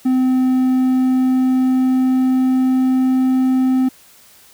triangle tone with pitch glide, 257.2 to 259 Hz, C4 to C4, -30 to -17 cents, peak -10 dBFS, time 0.05-3.89 s, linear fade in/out 10 ms, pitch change +13 cents, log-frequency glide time 0.56-3.3 s, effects white hiss -47 dBFS RMS until 4.53 s

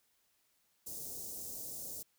white band-stop noise, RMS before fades -44 dBFS, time 0.86-2.03 s, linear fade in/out 10 ms, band 620 to 5700 Hz, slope 24 dB/octave, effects white hiss -75 dBFS RMS until 2.18 s

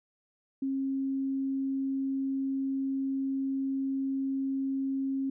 sine tone, 270 Hz, C#4, 45 cents flat, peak -28 dBFS, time 0.62-5.3 s, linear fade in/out 5 ms, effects none

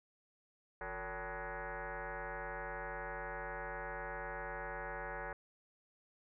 sine tone with frequency modulation, 454.1 Hz, A#4, 45 cents flat, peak -40 dBFS, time 0.81-5.33 s, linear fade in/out 2 ms, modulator 204 Hz, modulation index 6.9, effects none

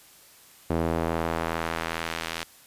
sawtooth tone with band-pass filter sweep, 82.41 Hz, E2, in tune, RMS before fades -29 dBFS, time 0.7-2.44 s, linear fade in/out 0 ms, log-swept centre 420 to 3500 Hz, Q 0.72, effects white hiss -53 dBFS RMS until 2.66 s + resampled to 32000 Hz

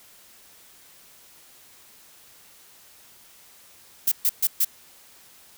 violet noise bursts, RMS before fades -20 dBFS, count 4, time 4.07-4.648 s, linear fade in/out 5 ms, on 47 ms, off 130 ms, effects white hiss -52 dBFS RMS until 5.57 s

